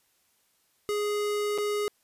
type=tone with dropouts; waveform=square; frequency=415.3 Hz; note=G#4; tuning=in tune; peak=-27 dBFS; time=0.89-1.88 s; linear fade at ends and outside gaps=0 ms; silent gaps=1.578-1.584 s; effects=white hiss -69 dBFS RMS until 2.03 s + resampled to 32000 Hz